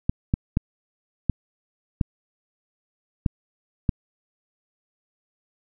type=clicks; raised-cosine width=5 ms; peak=-7 dBFS; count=7; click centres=0.095 / 0.339 / 0.571 / 1.297 / 2.012 / 3.262 / 3.892 s; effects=none